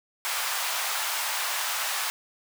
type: high-pass noise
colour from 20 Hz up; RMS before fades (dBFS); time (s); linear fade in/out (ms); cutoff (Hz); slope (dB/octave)
pink; -29; 0.25-2.1; 0; 810; 24
effects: none